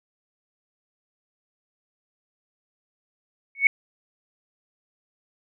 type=tone with exponential growth; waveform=sine; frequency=2217 Hz; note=C#7; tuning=in tune; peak=-8 dBFS; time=3.55-3.67 s; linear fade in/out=2 ms; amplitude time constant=24 ms; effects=none